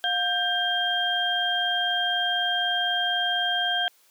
sine tone cluster, 711 / 1580 / 3202 Hz, F5 / G6 / G7, +31 / +13 / +36 cents, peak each -28 / -27 / -25 dBFS, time 0.04-3.88 s, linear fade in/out 0 ms, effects white hiss -60 dBFS RMS until 4.1 s + high-pass 400 Hz 12 dB/octave

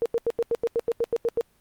sine tone bursts, 466.2 Hz, A#4, in tune, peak -20 dBFS, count 12, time 0.02-1.41 s, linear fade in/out 0 ms, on 37 ms, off 86 ms, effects pink hiss -64 dBFS RMS until 1.6 s + Opus 32 kbps

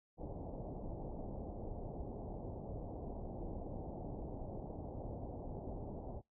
pink low-pass noise, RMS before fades -45 dBFS, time 0.17-6.22 s, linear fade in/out 50 ms, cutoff 810 Hz, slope 48 dB/octave, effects noise-tail reverb RT60 0.2 s tail -25 dB re dry

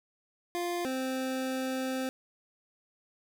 25% pulse tone pair in turn, 349.2 / 260.9 Hz, F4 / C4, 0 / -5 cents, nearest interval perfect fourth, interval 505 cents, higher first, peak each -27 dBFS, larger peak neither, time 0.55-0.85 / 0.85-2.09 s, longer second, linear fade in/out 0 ms, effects none

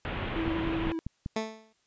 pink low-pass noise, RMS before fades -34 dBFS, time 0.05-0.92 s, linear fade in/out 0 ms, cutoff 3300 Hz, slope 48 dB/octave
triangle tone with vibrato, 327.4 Hz, E4, 12 cents flat, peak -28 dBFS, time 0.36-0.99 s, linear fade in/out 0 ms, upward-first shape square, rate 11 Hz, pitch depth 18 cents each way
click train, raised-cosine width 5 ms, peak -21 dBFS, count 5, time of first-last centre 0.48-1.261 s, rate 5.12 Hz
15% pulse tone with exponential decay, 220 Hz, A3, in tune, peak -20 dBFS, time 1.36-1.73 s, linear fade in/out 5 ms, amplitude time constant 80 ms
effects white hiss -71 dBFS RMS until 1.86 s + resampled to 16000 Hz

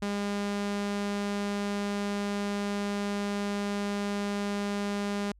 sawtooth tone, 202.9 Hz, G#3, 40 cents flat, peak -25 dBFS, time 0.02-5.32 s, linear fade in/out 5 ms, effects added 50 Hz sine -55 dBFS peak until 5.39 s + low-pass 8000 Hz 12 dB/octave

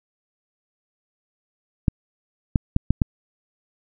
clicks, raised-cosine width 5 ms, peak -4 dBFS, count 5, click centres 1.882 / 2.558 / 2.764 / 2.906 / 3.018 s, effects none

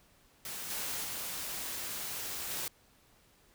white noise with level steps, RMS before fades -41 / -37 / -39 / -37 dBFS, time 0.45-2.68 s, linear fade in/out 2 ms, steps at 0.7 / 1.04 / 2.5 s, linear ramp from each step 2 ms, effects pink hiss -65 dBFS RMS until 3.54 s

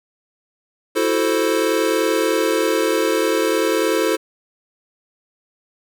square chord, F# half-diminished seventh, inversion third, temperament equal, 329.6 / 370 / 440 / 523.3 Hz, E4 / F#4 / A4 / C5, 0 / 0 / 0 / 0 cents, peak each -22 / -25 / -21 / -23 dBFS, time 0.95-4.17 s, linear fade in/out 20 ms, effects none

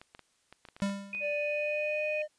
clicks, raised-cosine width 0.3 ms, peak -32 dBFS, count 11, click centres 0.015 / 0.149 / 0.193 / 0.526 / 0.652 / 0.687 / 0.765 / 0.802 / 0.863 / 0.896 / 1.149 s
square tone with exponential decay, 198.8 Hz, G3, 25 cents sharp, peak -26 dBFS, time 0.82-1.33 s, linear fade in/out 0 ms, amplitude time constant 110 ms
sine tone, 2489 Hz, D#7, in tune, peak -33 dBFS, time 1.13-2.22 s, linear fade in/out 2 ms
triangle tone with pitch glide, 587.3 to 607.7 Hz, D5 to D#5, 0 to -41 cents, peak -29 dBFS, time 1.2-2.28 s, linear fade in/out 50 ms, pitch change +59 cents, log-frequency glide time 1.34-2.06 s
effects white hiss -71 dBFS RMS until 2.38 s + resampled to 22050 Hz

